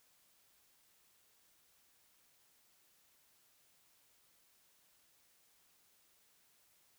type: silence
effects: white hiss -71 dBFS RMS until 6.98 s